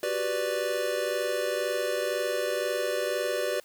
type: chord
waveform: square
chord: G major seventh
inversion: third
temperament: equal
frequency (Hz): 370 / 392 / 493.9 / 587.3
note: F#4 / G4 / B4 / D5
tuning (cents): 0 / 0 / 0 / 0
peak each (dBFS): -36 / -36 / -32 / -31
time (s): 0.03-3.6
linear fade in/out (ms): 2
effects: white hiss -58 dBFS RMS until 3.64 s